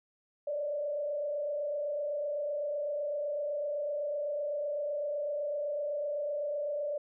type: tone with frequency modulation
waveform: sine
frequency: 585 Hz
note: D5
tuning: 7 cents flat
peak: -31 dBFS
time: 0.47-6.98 s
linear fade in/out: 5 ms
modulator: 27.9 Hz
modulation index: 0.71
effects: none